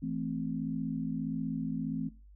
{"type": "chord", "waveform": "sine", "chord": "A minor", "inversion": "second", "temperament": "equal", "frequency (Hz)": [164.81, 220, 261.6], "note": ["E3", "A3", "C4"], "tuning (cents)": [0, 0, 0], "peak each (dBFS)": [-37, -37, -35], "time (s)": [0.02, 2.09], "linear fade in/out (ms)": 10, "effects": ["noise-tail reverb RT60 0.3 s tail -18 dB re dry", "added 50 Hz sine -52 dBFS peak until 2.35 s"]}